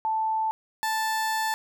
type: tone pair in turn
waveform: sine / 30% pulse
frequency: 880 / 880 Hz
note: A5 / A5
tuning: 0 / 0 cents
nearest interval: unison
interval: 0 cents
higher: neither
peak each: -23 / -22 dBFS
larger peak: second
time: 0.05-0.51 / 0.83-1.54 s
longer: second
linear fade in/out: 0 ms
effects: none